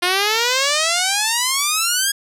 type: exponential sweep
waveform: 5% pulse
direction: up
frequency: 349.2 to 1661.2 Hz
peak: -4 dBFS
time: 0.02-2.12 s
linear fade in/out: 10 ms
effects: low-pass 11000 Hz 12 dB/octave